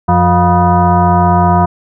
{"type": "tone with frequency modulation", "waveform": "sine", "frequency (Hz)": 441.5, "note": "A4", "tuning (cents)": 6, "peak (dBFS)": -6, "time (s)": [0.08, 1.66], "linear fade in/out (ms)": 10, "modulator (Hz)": 266, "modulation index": 2.5, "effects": []}